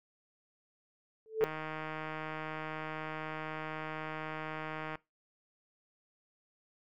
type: tone with exponential growth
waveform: sine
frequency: 440 Hz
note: A4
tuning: in tune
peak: -20 dBFS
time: 1.26-1.44 s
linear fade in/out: 0 ms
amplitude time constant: 39 ms
type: click train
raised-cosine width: 0.5 ms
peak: -25 dBFS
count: 554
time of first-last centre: 1.41-4.955 s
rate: 156 Hz
effects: noise-tail reverb RT60 0.2 s tail -21 dB re dry